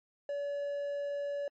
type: tone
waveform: triangle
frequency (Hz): 571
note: D5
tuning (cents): -49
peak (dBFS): -31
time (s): 0.29-1.48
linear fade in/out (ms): 2
effects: MP3 32 kbps